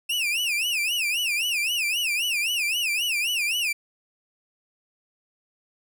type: tone with vibrato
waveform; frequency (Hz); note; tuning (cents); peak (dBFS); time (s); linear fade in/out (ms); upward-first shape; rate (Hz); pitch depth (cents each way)
40% pulse; 2637; E7; 0; -22; 0.09-3.73; 10; sine; 3.8; 210
effects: none